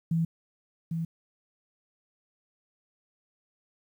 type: tone with echo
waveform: sine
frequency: 164.81 Hz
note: E3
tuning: in tune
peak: -23 dBFS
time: 0.11-0.25 s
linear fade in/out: 5 ms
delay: 800 ms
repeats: 1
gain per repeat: -5 dB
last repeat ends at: 1.05 s
effects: 10-bit